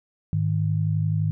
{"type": "tone pair together", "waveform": "sine", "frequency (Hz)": [103.8, 155.52], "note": ["G#2", "D#3"], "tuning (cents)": [0, 0], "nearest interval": "perfect fifth", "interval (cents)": 700, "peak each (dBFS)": -23, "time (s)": [0.33, 1.31], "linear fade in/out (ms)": 0, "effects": []}